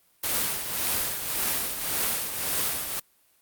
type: noise with tremolo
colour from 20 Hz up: white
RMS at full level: -25 dBFS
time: 0.23-3 s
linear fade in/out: 10 ms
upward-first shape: triangle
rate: 1.8 Hz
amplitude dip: 60%
effects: white hiss -64 dBFS RMS until 3.41 s + Opus 32 kbps